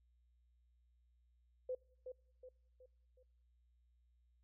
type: tone with echo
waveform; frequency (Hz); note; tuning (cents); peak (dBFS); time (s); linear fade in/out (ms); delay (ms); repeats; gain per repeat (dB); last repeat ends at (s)
sine; 508; B4; +49; -38; 1.69-1.75; 5; 370; 4; -7; 3.23
effects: noise-tail reverb RT60 0.8 s tail -26 dB re dry + added 60 Hz sine -70 dBFS peak until 4.43 s